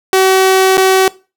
sawtooth tone with dropouts, 379.3 Hz, F#4, 43 cents sharp, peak -3 dBFS, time 0.13-1.08 s, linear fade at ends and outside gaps 1 ms, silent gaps 0.772-0.778 s, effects noise-tail reverb RT60 0.3 s tail -20 dB re dry

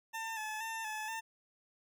20% pulse tone with vibrato, 880 Hz, A5, in tune, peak -33 dBFS, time 0.13-1.21 s, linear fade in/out 20 ms, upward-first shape square, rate 2.1 Hz, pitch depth 37 cents each way, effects none

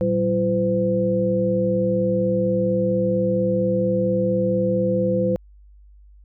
sine tone cluster, 114.5 / 190.2 / 341.4 / 510 Hz, A#2 / F#3 / F4 / C5, -31 / +48 / -39 / -44 cents, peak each -28 / -22 / -27 / -20 dBFS, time 0.01-5.36 s, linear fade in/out 0 ms, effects added 50 Hz sine -45 dBFS peak until 6.24 s

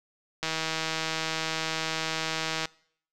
click train, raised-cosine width 0.2 ms, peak -12 dBFS, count 357, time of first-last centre 0.43-2.655 s, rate 160 Hz, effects noise-tail reverb RT60 0.6 s tail -23 dB re dry

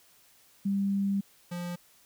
sine / square tone pair in turn, 198 / 175.25 Hz, G3 / F3, +18 / +6 cents, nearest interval major second, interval 212 cents, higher first, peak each -25 / -34 dBFS, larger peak first, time 0.65-1.21 / 1.51-1.76 s, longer first, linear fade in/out 10 ms, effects white hiss -61 dBFS RMS until 2.05 s

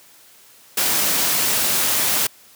white noise, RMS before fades -19 dBFS, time 0.77-2.27 s, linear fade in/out 5 ms, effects white hiss -49 dBFS RMS until 2.55 s + high-pass 100 Hz 12 dB/octave

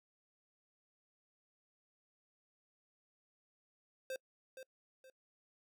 square tone with echo, 523.3 Hz, C5, in tune, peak -40 dBFS, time 4.1-4.16 s, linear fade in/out 2 ms, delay 470 ms, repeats 2, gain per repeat -9 dB, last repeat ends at 5.1 s, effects noise-tail reverb RT60 0.1 s tail -26 dB re dry

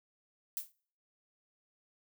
violet noise with exponential decay, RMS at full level -33 dBFS, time 0.57-0.72 s, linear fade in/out 0 ms, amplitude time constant 31 ms, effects noise-tail reverb RT60 0.5 s tail -24 dB re dry

